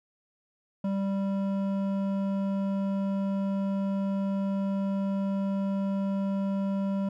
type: tone with hard clipping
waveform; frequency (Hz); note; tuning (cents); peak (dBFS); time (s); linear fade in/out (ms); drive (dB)
triangle; 196; G3; 0; -28; 0.84-7.09; 5; 14
effects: none